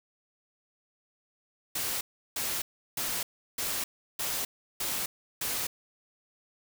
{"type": "noise bursts", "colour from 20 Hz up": "white", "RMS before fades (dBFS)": -32, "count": 7, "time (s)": [1.75, 5.67], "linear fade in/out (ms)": 5, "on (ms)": 260, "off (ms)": 350, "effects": []}